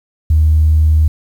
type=tone; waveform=sine; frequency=77.78 Hz; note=D#2; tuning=in tune; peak=-6 dBFS; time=0.3-1.08 s; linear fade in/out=5 ms; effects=tanh soft clip ceiling -2 dBFS + 7-bit